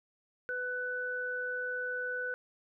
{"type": "tone pair together", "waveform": "sine", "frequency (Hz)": [498.2, 1493], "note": ["B4", "F#6"], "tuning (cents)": [15, 15], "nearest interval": "octave + perfect fifth", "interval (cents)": 1900, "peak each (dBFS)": [-39, -34], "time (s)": [0.49, 2.34], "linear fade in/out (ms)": 0, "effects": []}